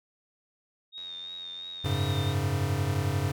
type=tone with vibrato; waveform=sine; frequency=3703 Hz; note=A#7; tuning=12 cents flat; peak=-37 dBFS; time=0.92-2.35 s; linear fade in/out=50 ms; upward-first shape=sine; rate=2.9 Hz; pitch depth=39 cents each way
type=click train; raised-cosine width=0.2 ms; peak=-35 dBFS; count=95; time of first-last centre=0.98-2.04 s; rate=88.7 Hz
type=chord; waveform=square; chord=F# suspended second; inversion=none; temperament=equal; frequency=92.5 / 103.83 / 138.59 Hz; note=F#2 / G#2 / C#3; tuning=0 / 0 / 0 cents; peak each=-31 dBFS; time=1.84-3.32 s; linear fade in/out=10 ms
effects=none